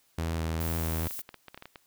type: tone with vibrato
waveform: sawtooth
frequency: 81.5 Hz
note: E2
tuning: 19 cents flat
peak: -25 dBFS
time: 0.18-1.08 s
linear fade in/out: 5 ms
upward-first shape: square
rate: 2.4 Hz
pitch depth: 13 cents each way
type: noise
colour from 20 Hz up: violet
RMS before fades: -38 dBFS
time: 0.6-1.22 s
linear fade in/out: 10 ms
type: clicks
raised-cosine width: 0.3 ms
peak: -27 dBFS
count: 11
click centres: 1.072 / 1.109 / 1.192 / 1.291 / 1.343 / 1.483 / 1.545 / 1.576 / 1.624 / 1.656 / 1.758 s
effects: white hiss -67 dBFS RMS until 1.86 s